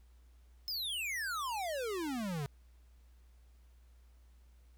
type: exponential sweep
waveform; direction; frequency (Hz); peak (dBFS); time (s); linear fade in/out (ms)
square; down; 5274 to 134.2; -36; 0.68-2.46; 0
effects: added 60 Hz sine -58 dBFS peak until 4.77 s + pink hiss -74 dBFS RMS until 4.77 s